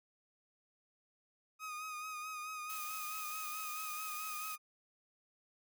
30% pulse tone with vibrato, 1247 Hz, D#6, 3 cents sharp, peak -39 dBFS, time 1.59-4.58 s, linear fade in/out 50 ms, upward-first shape sine, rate 4.6 Hz, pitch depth 35 cents each way
blue noise, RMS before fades -46 dBFS, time 2.69-4.56 s, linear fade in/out 10 ms
effects none

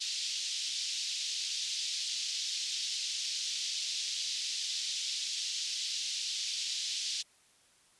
white band-pass noise, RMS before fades -36 dBFS, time 0-7.23 s, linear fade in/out 20 ms, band 3200 to 5700 Hz, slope 24 dB/octave, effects white hiss -65 dBFS RMS until 7.99 s + resampled to 24000 Hz

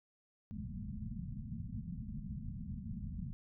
white low-pass noise, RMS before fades -43 dBFS, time 0.51-3.33 s, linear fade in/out 0 ms, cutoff 230 Hz, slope 96 dB/octave, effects none

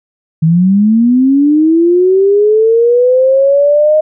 sine linear sweep, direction up, 155.56 to 622.3 Hz, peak -5 dBFS, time 0.42-4.01 s, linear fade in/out 10 ms, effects none

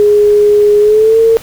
sine tone with pitch glide, 415.3 to 452.9 Hz, G#4 to A#4, 0 to -50 cents, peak -4 dBFS, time 0-1.37 s, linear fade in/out 0 ms, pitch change +150 cents, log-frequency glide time 0.8-1.2 s, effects pink hiss -32 dBFS RMS until 1.42 s

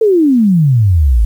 sine exponential sweep, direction down, 457.6 to 50.9 Hz, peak -6 dBFS, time 0.01-1.25 s, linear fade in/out 5 ms, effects 7-bit

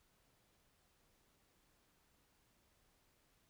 silence, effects pink hiss -75 dBFS RMS until 3.49 s

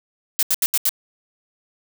blue noise bursts, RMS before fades -18 dBFS, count 5, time 0.39-0.892 s, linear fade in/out 0 ms, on 38 ms, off 78 ms, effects none

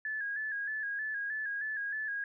sine tone with vibrato, 1687 Hz, G#6, 27 cents sharp, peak -33 dBFS, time 0.05-2.24 s, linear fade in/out 2 ms, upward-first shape square, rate 3.2 Hz, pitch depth 50 cents each way, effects none

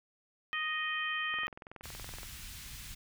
harmonic tone, 622.3 Hz, D#5, in tune, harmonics 2 / 3 / 4 / 5, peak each -39 / -35 / -39 / -40 dBFS, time 0.53-1.47 s, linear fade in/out 0 ms
click train, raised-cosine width 0.5 ms, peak -31 dBFS, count 20, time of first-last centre 1.34-2.232 s, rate 21.3 Hz
pink band-stop noise, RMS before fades -46 dBFS, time 1.83-2.95 s, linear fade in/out 10 ms, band 120 to 2100 Hz, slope 12 dB/octave
effects none

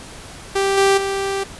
sawtooth tone with level steps, 392 Hz, G4, in tune, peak -12 / -8 / -16 dBFS, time 0.55-1.44 s, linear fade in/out 10 ms, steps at 0.77 / 0.97 s, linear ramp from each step 10 ms, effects pink hiss -37 dBFS RMS until 1.59 s + resampled to 24000 Hz

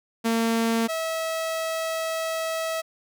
sawtooth tone pair in turn, 228 / 648.1 Hz, A#3 / E5, -38 / -30 cents, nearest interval octave + tritone, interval 1808 cents, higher second, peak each -17 / -22 dBFS, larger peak first, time 0.24-0.88 / 0.88-2.82 s, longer second, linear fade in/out 20 ms, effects none

